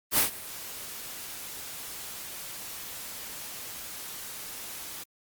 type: noise with ADSR envelope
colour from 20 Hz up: white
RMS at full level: -20 dBFS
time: 0.11-5.04 s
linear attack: 69 ms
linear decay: 120 ms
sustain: -20 dB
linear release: 14 ms
effects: Opus 32 kbps